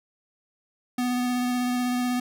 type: tone with vibrato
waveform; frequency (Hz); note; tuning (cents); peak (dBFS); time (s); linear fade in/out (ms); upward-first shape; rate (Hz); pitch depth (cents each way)
square; 247.5; B3; +4; -24; 0.98-2.2; 5; sine; 16; 12
effects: none